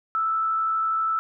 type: tone with frequency modulation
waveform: sine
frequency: 1318.5 Hz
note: E6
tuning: in tune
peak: -21 dBFS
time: 0.15-1.19 s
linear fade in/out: 0 ms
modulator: 75.2 Hz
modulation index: 0.24
effects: none